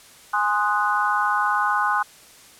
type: chord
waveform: sine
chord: Ab dominant seventh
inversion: none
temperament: equal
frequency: 830.6 / 1046.5 / 1244.5 / 1480 Hz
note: Ab5 / C6 / Eb6 / Gb6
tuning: 0 / 0 / 0 / 0 cents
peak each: -24 dBFS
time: 0.33-2.03 s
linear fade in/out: 10 ms
effects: white hiss -48 dBFS RMS until 2.59 s + low-pass 11000 Hz 12 dB/octave